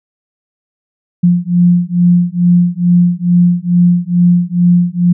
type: beating tone pair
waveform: sine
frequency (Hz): 174.61 / 176.91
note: F3 / F3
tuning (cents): 0 / +23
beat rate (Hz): 2.3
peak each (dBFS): -10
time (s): 1.23-5.13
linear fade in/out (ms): 10
effects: none